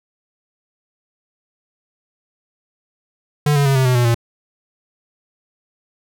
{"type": "tone with pitch steps", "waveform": "square", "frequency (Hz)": [147.7, 142.09, 136.7, 131.51, 126.52, 121.71, 117.09], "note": ["D3", "C#3", "C#3", "C3", "B2", "B2", "A#2"], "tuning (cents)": [10, 43, -24, 9, 42, -25, 8], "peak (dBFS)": -13, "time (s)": [3.46, 4.146], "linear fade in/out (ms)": 5, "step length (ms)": 98, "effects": []}